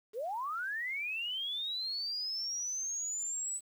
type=linear sweep; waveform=sine; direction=up; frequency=397.6 to 8010 Hz; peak=-34 dBFS; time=0.13-3.61 s; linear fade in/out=50 ms; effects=10-bit